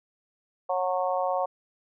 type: harmonic tone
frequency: 183 Hz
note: F#3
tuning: 19 cents flat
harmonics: 3 / 4 / 5 / 6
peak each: -28 / -28 / -32 / -33 dBFS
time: 0.69-1.46 s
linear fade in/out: 10 ms
effects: none